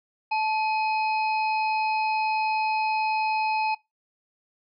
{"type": "harmonic tone with a mistuned harmonic", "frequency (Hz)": 840, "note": "G#5", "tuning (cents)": 19, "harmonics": [1, 3, 5, 6], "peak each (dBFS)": [-23, -29, -41, -45], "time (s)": [0.31, 3.75], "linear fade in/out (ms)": 10, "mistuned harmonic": 1, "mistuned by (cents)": 62, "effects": ["noise-tail reverb RT60 0.2 s tail -22 dB re dry"]}